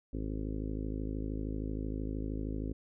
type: harmonic tone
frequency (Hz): 53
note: G#1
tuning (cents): +36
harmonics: 1 / 2 / 3 / 4 / 5 / 6 / 7 / 8 / 9 / 10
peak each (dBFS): -37 / -42 / -45 / -47 / -40 / -45 / -48 / -49 / -53 / -55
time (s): 0.13-2.73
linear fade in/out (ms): 5
effects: none